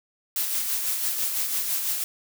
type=noise with tremolo; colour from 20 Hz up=blue; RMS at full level=-25 dBFS; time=0.36-2.04 s; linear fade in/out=2 ms; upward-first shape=sine; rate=6 Hz; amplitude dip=40%; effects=none